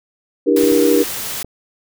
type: chord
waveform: sine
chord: E half-diminished seventh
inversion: third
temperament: just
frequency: 296.7 / 329.6 / 395.6 / 474.7 Hz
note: D4 / E4 / G4 / Bb4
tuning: +18 / 0 / +16 / +31 cents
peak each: -15 / -19 / -16 / -15 dBFS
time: 0.46-1.04 s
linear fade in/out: 20 ms
type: noise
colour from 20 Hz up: white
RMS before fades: -25 dBFS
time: 0.56-1.43 s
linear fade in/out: 5 ms
type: clicks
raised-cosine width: 2 ms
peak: -18 dBFS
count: 3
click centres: 0.635 / 0.72 / 1.446 s
effects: none